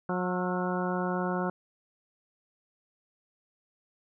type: harmonic tone with a mistuned harmonic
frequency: 180.8 Hz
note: F#3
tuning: 40 cents flat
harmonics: 1 / 2 / 3 / 4 / 5 / 6 / 7 / 8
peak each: -31 / -34 / -36 / -37 / -38 / -39 / -39 / -40 dBFS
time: 0.09-1.5 s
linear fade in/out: 2 ms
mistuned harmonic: 7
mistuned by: +77 cents
effects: none